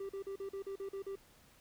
triangle tone bursts, 392 Hz, G4, in tune, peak -37 dBFS, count 9, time 0-1.156 s, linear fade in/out 5 ms, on 92 ms, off 41 ms, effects pink hiss -64 dBFS RMS until 1.6 s

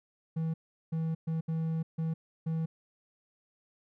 triangle tone bursts at uneven times, 161.7 Hz, E3, 33 cents flat, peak -27 dBFS, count 6, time 0.36-0.54 / 0.92-1.15 / 1.27-1.41 / 1.48-1.83 / 1.98-2.14 / 2.46-2.66 s, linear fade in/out 10 ms, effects none

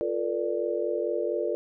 sine chord, B half-diminished seventh, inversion second, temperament equal with one note detuned, 349.2 / 440 / 484.3 / 587.3 Hz, F4 / A4 / B4 / D5, 0 / 0 / -34 / 0 cents, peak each -31 dBFS, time 0.01-1.55 s, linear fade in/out 0 ms, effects none

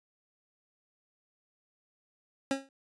25% pulse tone with exponential decay, 271.6 Hz, C#4, 35 cents flat, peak -21 dBFS, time 2.51-2.69 s, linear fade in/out 1 ms, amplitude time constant 38 ms, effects resampled to 22050 Hz

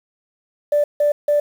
sine tone bursts, 587 Hz, D5, 1 cent flat, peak -12 dBFS, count 3, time 0.72-1.4 s, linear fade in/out 5 ms, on 120 ms, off 160 ms, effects tanh soft clip ceiling -8 dBFS + 7-bit

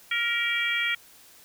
harmonic tone with a mistuned harmonic, 466.2 Hz, A#4, in tune, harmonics 3 / 4 / 5 / 6 / 7, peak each -32 / -29 / -27 / -38 / -31 dBFS, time 0.11-0.95 s, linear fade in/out 5 ms, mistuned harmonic 4, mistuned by +34 cents, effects white hiss -53 dBFS RMS until 1.44 s

